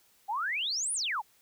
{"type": "exponential two-way sweep", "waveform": "sine", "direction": "up then down", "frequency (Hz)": [763, 10290, 763], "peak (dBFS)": -29, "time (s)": [0.28, 1.22], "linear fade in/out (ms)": 20, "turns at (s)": 0.93, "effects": ["white hiss -65 dBFS RMS until 1.41 s"]}